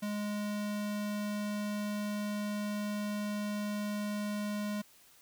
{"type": "tone", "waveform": "square", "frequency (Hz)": 207.7, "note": "G#3", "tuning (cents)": 0, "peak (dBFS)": -34, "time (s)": [0.02, 4.82], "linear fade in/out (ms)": 10, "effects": ["white hiss -61 dBFS RMS until 5.21 s"]}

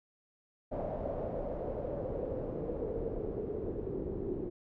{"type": "noise with low-pass filter sweep", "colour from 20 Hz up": "pink", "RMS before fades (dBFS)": -37, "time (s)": [0.71, 4.5], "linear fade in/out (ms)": 20, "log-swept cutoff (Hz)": [640, 370], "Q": 4.8, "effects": []}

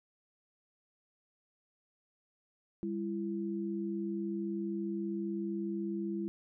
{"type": "tone pair together", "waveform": "sine", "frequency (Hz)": [199.7, 335.9], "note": ["G3", "E4"], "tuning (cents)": [32, 33], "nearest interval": "major sixth", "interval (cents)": 901, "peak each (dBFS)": [-36, -36], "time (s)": [2.83, 6.28], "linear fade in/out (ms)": 0, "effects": []}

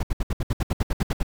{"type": "noise bursts", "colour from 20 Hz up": "brown", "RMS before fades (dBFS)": -22, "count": 13, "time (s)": [0, 1.231], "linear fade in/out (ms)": 5, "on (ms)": 31, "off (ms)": 69, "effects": []}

